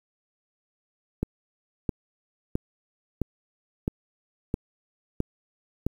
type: click train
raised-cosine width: 3 ms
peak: -12 dBFS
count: 8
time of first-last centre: 1.23-5.866 s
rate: 1.51 Hz
effects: 8-bit